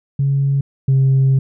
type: tone pair in turn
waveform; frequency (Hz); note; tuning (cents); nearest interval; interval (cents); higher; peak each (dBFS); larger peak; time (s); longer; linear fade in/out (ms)
sine; 138.59 / 134.1; C#3 / C3; 0 / +43; minor second; 57; first; -12 / -8; second; 0.19-0.61 / 0.88-1.39; second; 5
effects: tanh soft clip ceiling -8 dBFS